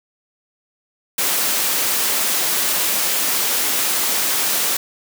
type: high-pass noise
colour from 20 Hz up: white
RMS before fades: -19 dBFS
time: 1.18-4.77 s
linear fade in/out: 5 ms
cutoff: 220 Hz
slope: 12 dB/octave
effects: none

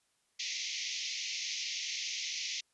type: band-pass noise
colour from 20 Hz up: white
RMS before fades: -38 dBFS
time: 0.39-2.61 s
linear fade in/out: 10 ms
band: 2000 to 6500 Hz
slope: 96 dB/octave
effects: white hiss -75 dBFS RMS until 2.73 s + resampled to 24000 Hz

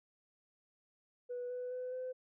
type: tone with pitch steps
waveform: sine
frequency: 490.9 / 497.2 / 503.5 / 510 Hz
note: B4 / B4 / B4 / C5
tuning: -10 / +12 / +33 / -44 cents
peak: -37 dBFS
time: 1.29-2.13 s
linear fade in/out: 20 ms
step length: 210 ms
effects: tanh soft clip ceiling -35 dBFS

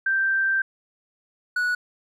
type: tone pair in turn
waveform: sine / triangle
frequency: 1568 / 1469.3 Hz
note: G6 / F#6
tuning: 0 / -13 cents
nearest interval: minor second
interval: 113 cents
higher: first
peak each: -19 dBFS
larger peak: neither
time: 0.06-0.62 / 1.56-1.75 s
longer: first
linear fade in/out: 5 ms
effects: none

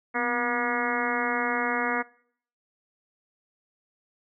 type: harmonic tone with a mistuned harmonic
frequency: 240.4 Hz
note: B3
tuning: 46 cents flat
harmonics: 1 / 2 / 3 / 4 / 5 / 6 / 7 / 8 / 9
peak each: -33 / -33 / -33 / -33 / -33 / -33 / -33 / -33 / -33 dBFS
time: 0.14-2.03 s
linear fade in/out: 20 ms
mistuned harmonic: 1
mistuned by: +66 cents
effects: noise-tail reverb RT60 0.6 s tail -22 dB re dry

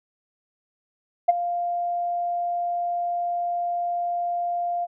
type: tone with ADSR envelope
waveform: sine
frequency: 698.5 Hz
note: F5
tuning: in tune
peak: -9 dBFS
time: 1.28-4.87 s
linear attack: 12 ms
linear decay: 23 ms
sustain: -14 dB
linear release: 35 ms
effects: tanh soft clip ceiling -7 dBFS

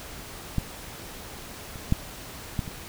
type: clicks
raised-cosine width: 5 ms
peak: -12 / -26 / -8 / -13 / -23 dBFS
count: 5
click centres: 0.583 / 1.758 / 1.924 / 2.592 / 2.678 s
effects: pink hiss -41 dBFS RMS until 2.88 s

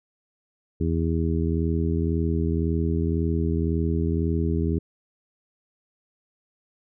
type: harmonic tone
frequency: 81.9 Hz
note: E2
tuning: 11 cents flat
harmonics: 1 / 2 / 3 / 4 / 5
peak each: -24 / -27 / -29 / -30 / -31 dBFS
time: 0.8-4.79 s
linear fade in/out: 10 ms
effects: none

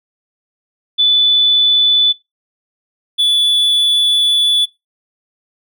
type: tone pair in turn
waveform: sine / triangle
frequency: 3485 / 3451 Hz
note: A7 / A7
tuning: -17 / -34 cents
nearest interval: unison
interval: 17 cents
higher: first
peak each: -8 dBFS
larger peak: neither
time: 0.98-2.13 / 3.18-4.66 s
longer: second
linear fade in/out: 20 ms
effects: noise-tail reverb RT60 0.2 s tail -19 dB re dry

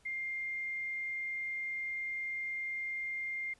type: tone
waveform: sine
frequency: 2110 Hz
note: C7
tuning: 14 cents sharp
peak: -35 dBFS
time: 0.05-3.54 s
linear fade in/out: 10 ms
effects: pink hiss -67 dBFS RMS until 3.59 s + resampled to 24000 Hz

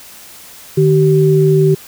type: tone pair together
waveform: sine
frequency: 152.55 / 384.4 Hz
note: D#3 / G4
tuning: -34 / -34 cents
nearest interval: octave + major third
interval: 1600 cents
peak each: -10 dBFS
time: 0.77-1.75 s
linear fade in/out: 10 ms
effects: white hiss -37 dBFS RMS until 1.87 s

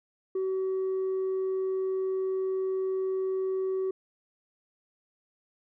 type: tone with tanh clipping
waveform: triangle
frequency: 379 Hz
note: F#4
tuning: 42 cents sharp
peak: -27 dBFS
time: 0.35-3.91 s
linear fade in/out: 5 ms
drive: 6 dB
effects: none

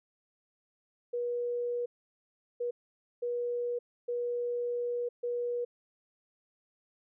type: tone bursts at uneven times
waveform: sine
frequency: 482.5 Hz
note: B4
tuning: 40 cents flat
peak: -30 dBFS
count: 5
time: 1.13-1.86 / 2.6-2.71 / 3.22-3.79 / 4.08-5.09 / 5.23-5.65 s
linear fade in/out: 10 ms
effects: none

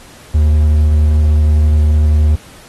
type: tone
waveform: triangle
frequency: 75.9 Hz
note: D#2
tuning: 42 cents flat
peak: -5 dBFS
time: 0.34-2.36 s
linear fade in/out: 10 ms
effects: pink hiss -40 dBFS RMS until 2.68 s + AAC 32 kbps

